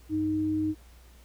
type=tone pair together; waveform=sine; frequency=97.8 / 310.5 Hz; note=G2 / D#4; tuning=-4 / -3 cents; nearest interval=octave + minor sixth; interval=2001 cents; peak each=-36 / -25 dBFS; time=0.09-0.75 s; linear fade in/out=50 ms; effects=added 60 Hz sine -51 dBFS peak until 1.24 s + pink hiss -59 dBFS RMS until 1.24 s